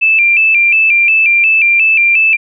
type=tone with vibrato; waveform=sine; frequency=2500 Hz; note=D#7; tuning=8 cents sharp; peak=-6 dBFS; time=0.01-2.37 s; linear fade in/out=20 ms; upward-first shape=square; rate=2.8 Hz; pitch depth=87 cents each way; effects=none